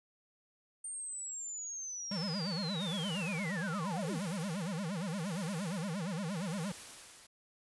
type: linear sweep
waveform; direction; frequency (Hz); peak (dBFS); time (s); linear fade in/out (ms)
sine; down; 8840 to 164.81; -39; 0.84-4.19; 5
type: tone with vibrato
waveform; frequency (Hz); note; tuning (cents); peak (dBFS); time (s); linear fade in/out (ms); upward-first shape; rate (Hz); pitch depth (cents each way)
square; 180; F#3; -47; -36; 2.11-6.72; 5; sine; 8.6; 260
type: noise with tremolo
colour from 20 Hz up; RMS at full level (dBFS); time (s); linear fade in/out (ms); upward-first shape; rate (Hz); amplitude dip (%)
white; -48; 2.8-7.27; 10; sine; 0.83; 60
effects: resampled to 24000 Hz

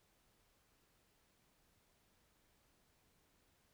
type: silence
effects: pink hiss -75 dBFS RMS until 3.73 s

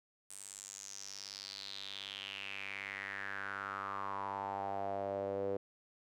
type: tone with band-pass filter sweep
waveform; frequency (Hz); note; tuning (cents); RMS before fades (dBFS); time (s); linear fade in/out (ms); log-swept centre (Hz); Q
sawtooth; 98.7; G2; +12; -42; 0.3-5.57; 5; 8900 to 470; 5.6
effects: none

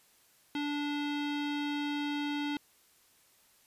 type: tone with low-pass filter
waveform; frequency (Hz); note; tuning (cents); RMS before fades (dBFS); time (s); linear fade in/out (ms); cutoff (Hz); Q
square; 291.2; D4; -15; -34; 0.55-2.57; 2; 3400; 2.6
effects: white hiss -65 dBFS RMS until 3.66 s + resampled to 32000 Hz

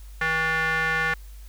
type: tone with band-pass filter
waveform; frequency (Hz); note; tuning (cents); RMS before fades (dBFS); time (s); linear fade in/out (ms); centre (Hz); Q
square; 160.6; E3; -45; -24; 0.21-1.14; 5; 1700; 3.8
effects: added 50 Hz sine -39 dBFS peak until 1.48 s + white hiss -55 dBFS RMS until 1.48 s

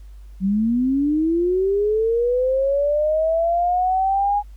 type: linear sweep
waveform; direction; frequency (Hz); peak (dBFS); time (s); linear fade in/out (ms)
sine; up; 185 to 829; -16; 0.4-4.43; 50
effects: added 50 Hz sine -37 dBFS peak until 4.56 s + pink hiss -61 dBFS RMS until 4.56 s

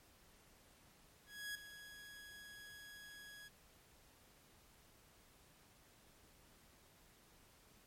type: tone with ADSR envelope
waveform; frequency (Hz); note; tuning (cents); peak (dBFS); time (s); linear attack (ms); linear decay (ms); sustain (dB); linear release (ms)
sawtooth; 1666; G#6; +5; -38; 1.26-3.49; 290; 4; -12; 20
effects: pink hiss -67 dBFS RMS until 7.86 s + MP3 64 kbps

